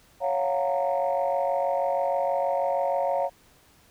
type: chord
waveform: sine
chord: Gb major seventh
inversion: second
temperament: just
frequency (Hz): 555 / 693.7 / 740 / 925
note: Db5 / F5 / Gb5 / Bb5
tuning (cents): +2 / -12 / 0 / -14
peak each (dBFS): -25 / -27 / -30 / -30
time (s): 0.2-3.3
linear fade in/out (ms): 50
effects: tanh soft clip ceiling -15 dBFS + pink hiss -58 dBFS RMS until 3.9 s